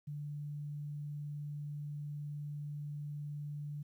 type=tone; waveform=sine; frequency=146.83 Hz; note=D3; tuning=in tune; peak=-39 dBFS; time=0.07-3.83 s; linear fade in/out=10 ms; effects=12-bit